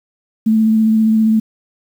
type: tone with vibrato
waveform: sine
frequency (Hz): 220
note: A3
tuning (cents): 0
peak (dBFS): -9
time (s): 0.46-1.4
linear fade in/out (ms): 10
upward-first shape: triangle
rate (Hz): 15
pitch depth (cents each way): 20
effects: 7-bit